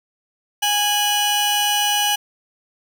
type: tone pair together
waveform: sawtooth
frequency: 825.6 / 2960 Hz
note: G#5 / F#7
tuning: -10 / 0 cents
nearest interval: octave + minor seventh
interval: 2210 cents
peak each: -16 dBFS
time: 0.62-2.16 s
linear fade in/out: 10 ms
effects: none